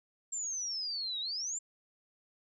sine exponential two-way sweep, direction down then up, 7470 to 3729 to 7470 Hz, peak -34 dBFS, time 0.32-1.59 s, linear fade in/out 10 ms, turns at 1.2 s, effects none

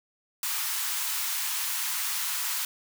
white high-pass noise, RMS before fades -30 dBFS, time 0.43-2.65 s, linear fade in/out 2 ms, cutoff 860 Hz, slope 48 dB/octave, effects none

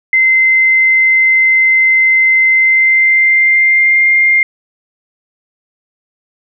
sine tone with pitch glide, 2069 to 2111 Hz, C7 to C7, -20 to +15 cents, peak -6 dBFS, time 0.13-4.43 s, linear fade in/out 2 ms, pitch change +35 cents, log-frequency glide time 2.53-4.08 s, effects none

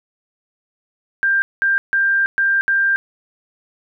sine tone bursts at uneven times, 1588 Hz, G6, 22 cents sharp, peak -13 dBFS, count 5, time 1.23-1.42 / 1.62-1.78 / 1.93-2.26 / 2.38-2.61 / 2.68-2.96 s, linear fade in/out 0 ms, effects none

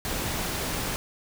pink noise, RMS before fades -30 dBFS, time 0.05-0.96 s, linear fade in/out 0 ms, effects none

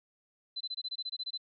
sine tone bursts, 4047 Hz, B7, 42 cents sharp, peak -34 dBFS, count 12, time 0.56-1.377 s, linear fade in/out 10 ms, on 47 ms, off 23 ms, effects none

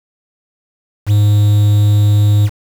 triangle tone with quantisation, 103.83 Hz, G#2, in tune, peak -5 dBFS, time 1.06-2.5 s, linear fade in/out 50 ms, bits 5, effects none

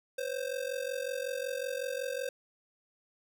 square ring-modulated tone, 523.3 Hz, C5, in tune, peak -31 dBFS, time 0.18-2.29 s, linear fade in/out 2 ms, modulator 22.7 Hz, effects none

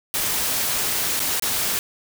white noise with dropouts, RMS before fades -23 dBFS, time 0.14-1.79 s, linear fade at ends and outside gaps 0 ms, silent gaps 1.194-1.202 / 1.397-1.423 s, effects none

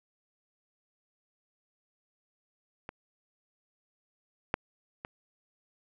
clicks, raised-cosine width 0.5 ms, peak -24 / -11 / -23 dBFS, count 3, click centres 2.891 / 4.541 / 5.049 s, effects none

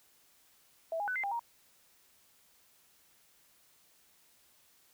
sine tone with pitch steps, 656 / 819 / 1500 / 2080 / 799 / 938 Hz, E5 / G#5 / F#6 / C7 / G5 / A#5, -9 / -24 / +23 / -11 / +33 / +11 cents, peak -32 dBFS, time 0.92-1.394 s, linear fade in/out 2 ms, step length 79 ms, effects white hiss -66 dBFS RMS until 4.93 s

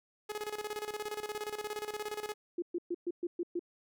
sawtooth tone with tremolo, 421.7 Hz, G#4, 26 cents sharp, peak -31 dBFS, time 0.29-2.34 s, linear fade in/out 10 ms, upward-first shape square, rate 17 Hz, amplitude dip 75%
sine tone bursts, 347.8 Hz, F4, 7 cents flat, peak -31 dBFS, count 7, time 2.58-3.594 s, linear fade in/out 5 ms, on 42 ms, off 120 ms
effects none

